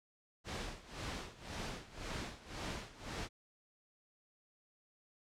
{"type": "noise with tremolo", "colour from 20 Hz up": "pink", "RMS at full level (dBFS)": -41, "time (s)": [0.44, 3.29], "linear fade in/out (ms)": 50, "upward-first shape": "sine", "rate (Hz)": 1.9, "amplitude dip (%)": 85, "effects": ["low-pass 6000 Hz 12 dB/octave"]}